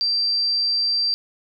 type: tone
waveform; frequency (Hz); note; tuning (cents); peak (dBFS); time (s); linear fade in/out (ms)
sine; 4699; D8; 0; -18; 0.01-1.14; 0
effects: none